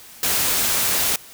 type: noise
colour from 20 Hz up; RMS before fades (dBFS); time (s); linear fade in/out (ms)
white; -20; 0.23-1.16; 2
effects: white hiss -43 dBFS RMS until 1.33 s